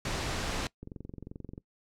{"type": "noise", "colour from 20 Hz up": "pink", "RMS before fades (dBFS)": -33, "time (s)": [0.05, 0.67], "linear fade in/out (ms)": 2}
{"type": "click train", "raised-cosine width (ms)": 3, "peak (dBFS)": -29, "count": 18, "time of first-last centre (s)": [0.83, 1.579], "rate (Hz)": 22.7}
{"effects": ["noise-tail reverb RT60 0.1 s tail -21 dB re dry", "low-pass 7000 Hz 12 dB/octave"]}